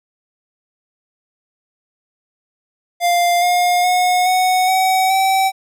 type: tone with pitch steps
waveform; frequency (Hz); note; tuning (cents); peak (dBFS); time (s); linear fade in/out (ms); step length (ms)
square; 698.5 / 711.9 / 725.6 / 739.6 / 753.8 / 768.3; F5 / F5 / F#5 / F#5 / F#5 / G5; 0 / +33 / -34 / -1 / +32 / -35; -13; 3-5.52; 50; 420
effects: none